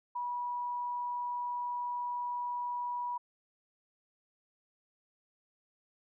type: tone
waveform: sine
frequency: 973 Hz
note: B5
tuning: 26 cents flat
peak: -33 dBFS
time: 0.15-3.18 s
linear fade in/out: 10 ms
effects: none